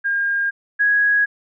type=tone pair in turn; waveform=sine; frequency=1614 / 1660.3 Hz; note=G#6 / G#6; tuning=-50 / -1 cents; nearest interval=unison; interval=49 cents; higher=second; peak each=-17 / -13 dBFS; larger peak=second; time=0.04-0.51 / 0.79-1.26 s; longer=neither; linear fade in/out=20 ms; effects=none